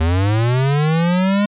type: linear sweep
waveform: square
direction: up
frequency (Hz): 77.78 to 207.7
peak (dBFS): -14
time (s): 0-1.46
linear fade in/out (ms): 10
effects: resampled to 8000 Hz